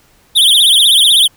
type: tone with vibrato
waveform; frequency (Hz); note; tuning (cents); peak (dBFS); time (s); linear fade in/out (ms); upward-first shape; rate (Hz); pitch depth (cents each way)
square; 3400; G#7; +40; -6; 0.35-1.28; 20; triangle; 16; 220
effects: pink hiss -50 dBFS RMS until 1.36 s